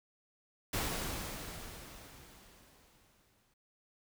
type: noise with exponential decay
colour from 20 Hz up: pink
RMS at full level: -34 dBFS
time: 0.73-3.54 s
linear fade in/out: 5 ms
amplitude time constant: 610 ms
effects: none